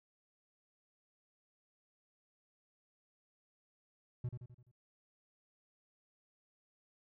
triangle tone with echo, 122.7 Hz, B2, 11 cents flat, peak -33 dBFS, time 4.24-4.29 s, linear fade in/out 5 ms, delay 85 ms, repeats 5, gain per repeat -6 dB, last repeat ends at 4.715 s, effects none

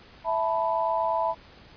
sine chord, E suspended fourth, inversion none, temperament equal, 659.3 / 880 / 987.8 Hz, E5 / A5 / B5, 0 / 0 / 0 cents, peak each -27 / -28 / -27 dBFS, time 0.24-1.35 s, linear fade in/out 50 ms, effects pink hiss -51 dBFS RMS until 1.76 s + resampled to 11025 Hz

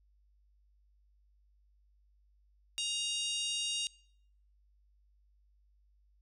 harmonic tone, 938 Hz, A#5, 11 cents sharp, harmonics 3 / 4 / 5 / 6 / 7 / 8 / 9 / 10, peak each -36 / -38 / -45 / -44 / -44 / -50 / -45 / -47 dBFS, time 2.78-3.87 s, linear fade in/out 0 ms, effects noise-tail reverb RT60 0.7 s tail -25 dB re dry + added 50 Hz sine -65 dBFS peak until 6.21 s

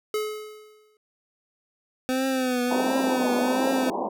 square tone with exponential decay, 427 Hz, G#4, 48 cents sharp, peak -23 dBFS, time 0.14-0.97 s, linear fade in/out 2 ms, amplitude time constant 180 ms
25% pulse tone with vibrato, 255.6 Hz, C4, 40 cents flat, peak -19 dBFS, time 2.09-3.9 s, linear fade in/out 0 ms, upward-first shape triangle, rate 1.4 Hz, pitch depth 76 cents each way
white band-pass noise, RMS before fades -28 dBFS, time 2.7-4.09 s, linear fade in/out 10 ms, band 190 to 1000 Hz, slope 96 dB/octave
effects none

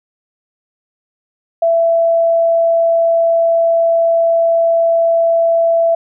sine tone, 667 Hz, E5, 20 cents sharp, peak -9 dBFS, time 1.62-5.95 s, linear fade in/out 5 ms, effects none

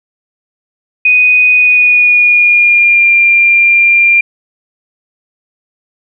sine tone with pitch glide, 2489 to 2388 Hz, D#7 to D7, 0 to +28 cents, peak -4 dBFS, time 1.05-4.21 s, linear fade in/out 5 ms, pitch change -72 cents, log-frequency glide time 1.52-3.12 s, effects none

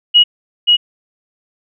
sine tone with echo, 2901 Hz, F#7, 35 cents flat, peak -4 dBFS, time 0.14-0.24 s, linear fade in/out 20 ms, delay 530 ms, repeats 1, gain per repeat -2 dB, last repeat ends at 0.77 s, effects none

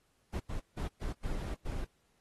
brown noise bursts at uneven times, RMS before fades -36 dBFS, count 6, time 0.33-0.4 / 0.49-0.6 / 0.77-0.88 / 1.01-1.13 / 1.23-1.55 / 1.65-1.85 s, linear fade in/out 10 ms, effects pink hiss -74 dBFS RMS until 2.2 s + AAC 32 kbps

